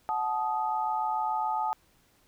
sine chord, D# diminished, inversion first, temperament equal with one note detuned, 740 / 866.9 / 1244.5 Hz, F#5 / A5 / D#6, 0 / -26 / 0 cents, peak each -34 / -28 / -34 dBFS, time 0.09-1.73 s, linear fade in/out 0 ms, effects pink hiss -65 dBFS RMS until 2.27 s

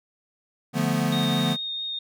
square chord, B half-diminished seventh, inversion first, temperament equal, 146.83 / 174.61 / 220 / 246.9 Hz, D3 / F3 / A3 / B3, 0 / 0 / 0 / 0 cents, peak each -28 dBFS, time 0.73-1.57 s, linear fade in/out 50 ms
sine tone with vibrato, 3695 Hz, A#7, 16 cents flat, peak -28 dBFS, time 1.12-1.99 s, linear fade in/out 5 ms, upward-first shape triangle, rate 4.5 Hz, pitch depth 12 cents each way
effects none

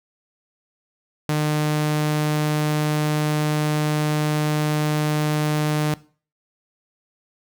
sawtooth tone, 151.4 Hz, D#3, 47 cents flat, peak -15 dBFS, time 1.29-5.94 s, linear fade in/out 0 ms, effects noise-tail reverb RT60 0.4 s tail -19 dB re dry

